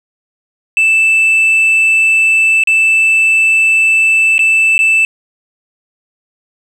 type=tone with dropouts; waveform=sine; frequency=2642 Hz; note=E7; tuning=3 cents sharp; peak=-4 dBFS; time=0.77-5.05 s; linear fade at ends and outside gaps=1 ms; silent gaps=2.637-2.673 / 4.381-4.392 / 4.78-4.79 s; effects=tanh soft clip ceiling -6 dBFS + 7-bit